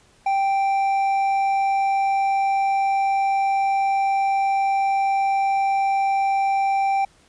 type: tone with hard clipping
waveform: sine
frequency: 784 Hz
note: G5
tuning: in tune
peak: -19 dBFS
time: 0.26-7.05 s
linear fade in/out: 5 ms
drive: 5 dB
effects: pink hiss -56 dBFS RMS until 7.28 s + resampled to 22050 Hz